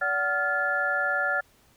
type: tone cluster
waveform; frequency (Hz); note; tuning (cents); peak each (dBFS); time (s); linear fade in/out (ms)
sine; 577 / 747 / 1398 / 1729; D5 / F#5 / F6 / A6; -31 / +16 / +1 / -31; -32 / -32 / -26 / -28; 0.01-1.41; 10
effects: pink hiss -61 dBFS RMS until 1.76 s